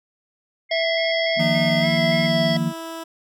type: tone with vibrato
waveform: sine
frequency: 2093 Hz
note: C7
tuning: in tune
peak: -26 dBFS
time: 0.69-2.31 s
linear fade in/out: 50 ms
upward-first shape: square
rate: 3.5 Hz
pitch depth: 26 cents each way
type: harmonic tone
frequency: 659.3 Hz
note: E5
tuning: in tune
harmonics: 1 / 3 / 5 / 7 / 8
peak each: -21 / -28 / -27 / -33 / -31 dBFS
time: 0.71-2.57 s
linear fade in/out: 5 ms
type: chord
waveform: sine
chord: Eb suspended second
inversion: none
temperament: equal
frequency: 155.56 / 174.61 / 233.1 Hz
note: Eb3 / F3 / Bb3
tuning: 0 / 0 / 0 cents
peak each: -24 dBFS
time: 1.36-2.73 s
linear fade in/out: 50 ms
type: tone with pitch glide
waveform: 15% pulse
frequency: 306.1 to 328.1 Hz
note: D#4 to E4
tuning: -28 to -8 cents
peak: -24 dBFS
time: 1.39-3.04 s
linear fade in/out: 10 ms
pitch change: +120 cents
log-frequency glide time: 1.79-1.88 s
effects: none